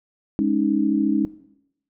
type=chord; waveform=sine; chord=Ab suspended fourth; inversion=none; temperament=equal; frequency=207.7 / 277.2 / 311.1 Hz; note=Ab3 / Db4 / Eb4; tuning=0 / 0 / 0 cents; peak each=-22 dBFS; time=0.39-1.25 s; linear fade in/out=0 ms; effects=noise-tail reverb RT60 0.8 s tail -18 dB re dry